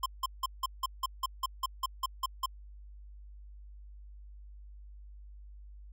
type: tone bursts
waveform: square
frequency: 1046.5 Hz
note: C6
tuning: in tune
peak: -29 dBFS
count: 13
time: 0.03-2.46 s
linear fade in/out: 5 ms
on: 30 ms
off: 170 ms
effects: added 50 Hz sine -47 dBFS peak until 5.92 s